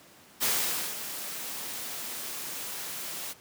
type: noise with ADSR envelope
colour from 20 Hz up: white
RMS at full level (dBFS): -26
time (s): 0.4-3.34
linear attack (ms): 32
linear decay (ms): 520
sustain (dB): -11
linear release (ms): 28
effects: pink hiss -54 dBFS RMS until 3.4 s + high-pass 150 Hz 12 dB/octave